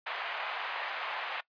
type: band-pass noise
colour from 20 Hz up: pink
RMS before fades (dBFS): -37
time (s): 0.06-1.41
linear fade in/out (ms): 10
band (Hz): 720 to 3100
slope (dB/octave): 24
effects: noise-tail reverb RT60 0.1 s tail -20 dB re dry + resampled to 11025 Hz